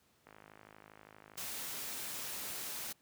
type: click train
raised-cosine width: 0.5 ms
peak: -39 dBFS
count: 59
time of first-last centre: 0.27-1.375 s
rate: 52.5 Hz
type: noise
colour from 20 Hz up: white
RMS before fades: -42 dBFS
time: 1.37-2.93 s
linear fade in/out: 10 ms
effects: pink hiss -71 dBFS RMS until 3.01 s + high-pass 80 Hz 12 dB/octave